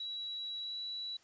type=tone with pitch glide; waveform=sine; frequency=3903 to 3930 Hz; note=B7 to B7; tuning=-21 to -9 cents; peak=-38 dBFS; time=0-1.17 s; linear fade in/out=5 ms; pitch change=+12 cents; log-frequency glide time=0.59-0.79 s; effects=white hiss -66 dBFS RMS until 1.23 s + resampled to 16000 Hz